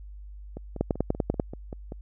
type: two click trains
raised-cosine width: 2 ms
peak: -10 / -23 dBFS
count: 7 / 8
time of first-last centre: 0.81-1.398 / 0.57-1.921 s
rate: 10.2 / 5.18 Hz
effects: added 50 Hz sine -40 dBFS peak until 2.01 s